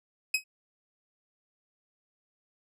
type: tone with exponential decay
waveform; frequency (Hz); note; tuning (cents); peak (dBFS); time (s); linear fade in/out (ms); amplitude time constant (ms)
sawtooth; 2542; D#7; +36; -17; 0.34-0.44; 5; 20
effects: low-pass 12000 Hz 12 dB/octave